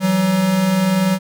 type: tone pair together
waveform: square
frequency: 168.4 / 188.86 Hz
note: E3 / F#3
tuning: +37 / +36 cents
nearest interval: major second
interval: 199 cents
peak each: -23 / -15 dBFS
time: 0-1.19 s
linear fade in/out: 50 ms
effects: none